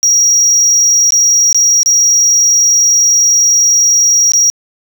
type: tone with dropouts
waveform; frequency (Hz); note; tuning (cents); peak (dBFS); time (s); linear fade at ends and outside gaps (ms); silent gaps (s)
sine; 5690; F8; +31; -3; 0.03-4.5; 0; 1.106-1.122 / 1.528-1.546 / 1.831-1.86 / 4.32-4.335
effects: tanh soft clip ceiling -5 dBFS + 7-bit